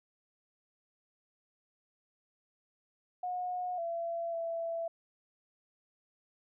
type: tone with pitch steps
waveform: sine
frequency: 724 / 675 / 667 Hz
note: F#5 / E5 / E5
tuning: -38 / +41 / +20 cents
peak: -33 dBFS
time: 3.23-4.88 s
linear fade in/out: 5 ms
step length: 550 ms
effects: none